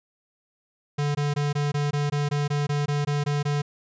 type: tone bursts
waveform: square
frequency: 145.5 Hz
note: D3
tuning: 16 cents flat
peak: -23 dBFS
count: 14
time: 0.98-3.62 s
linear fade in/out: 10 ms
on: 170 ms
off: 20 ms
effects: resampled to 16000 Hz